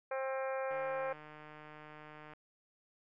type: harmonic tone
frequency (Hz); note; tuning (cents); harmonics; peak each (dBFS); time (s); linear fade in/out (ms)
265.7; C4; +27; 2 / 3 / 4 / 5 / 6 / 7 / 8 / 9; -36 / -43 / -46 / -47 / -47 / -53 / -54 / -52; 0.11-1.13; 5
type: click train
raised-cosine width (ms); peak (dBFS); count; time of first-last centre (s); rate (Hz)
0.5; -37; 248; 0.71-2.335; 152
effects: none